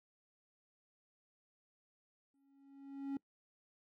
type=tone with exponential growth; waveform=triangle; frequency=275.9 Hz; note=C#4; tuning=8 cents flat; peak=-33 dBFS; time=2.34-3.17 s; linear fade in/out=2 ms; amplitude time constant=180 ms; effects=noise-tail reverb RT60 0.1 s tail -23 dB re dry